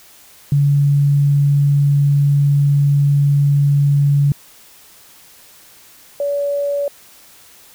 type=tone pair in turn; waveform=sine; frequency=142.5 / 570 Hz; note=C#3 / C#5; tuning=+48 / +48 cents; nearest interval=2 octaves; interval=2400 cents; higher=second; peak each=-10 / -16 dBFS; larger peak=first; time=0.52-4.32 / 6.2-6.88 s; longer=first; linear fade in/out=2 ms; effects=white hiss -45 dBFS RMS until 7.74 s